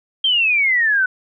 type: exponential sweep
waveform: sine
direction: down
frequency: 3200 to 1480 Hz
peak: -13 dBFS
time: 0.24-1.06 s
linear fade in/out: 5 ms
effects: none